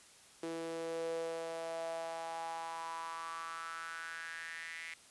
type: tone with high-pass filter sweep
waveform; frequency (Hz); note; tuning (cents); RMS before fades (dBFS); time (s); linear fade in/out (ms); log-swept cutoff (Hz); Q
sawtooth; 164.81; E3; 0; -42; 0.43-4.94; 0; 380 to 2100; 6.1
effects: white hiss -60 dBFS RMS until 5.1 s + resampled to 24000 Hz